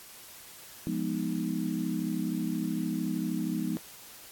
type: chord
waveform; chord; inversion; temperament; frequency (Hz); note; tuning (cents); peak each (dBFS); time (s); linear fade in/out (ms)
sine; F half-diminished seventh; none; equal; 174.61 / 207.7 / 246.9 / 311.1; F3 / Ab3 / Cb4 / Eb4; 0 / 0 / 0 / 0; -34; 0.87-3.77; 0
effects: white hiss -49 dBFS RMS until 4.31 s + AAC 64 kbps